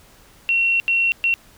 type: tone bursts at uneven times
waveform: sine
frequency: 2728 Hz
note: F7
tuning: 41 cents flat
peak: -15 dBFS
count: 3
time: 0.49-0.8 / 0.88-1.12 / 1.24-1.34 s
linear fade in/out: 0 ms
effects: pink hiss -50 dBFS RMS until 1.57 s